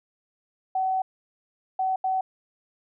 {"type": "tone bursts at uneven times", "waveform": "sine", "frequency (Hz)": 756, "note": "F#5", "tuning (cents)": 37, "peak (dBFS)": -22, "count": 3, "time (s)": [[0.75, 1.02], [1.79, 1.96], [2.04, 2.21]], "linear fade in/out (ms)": 5, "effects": []}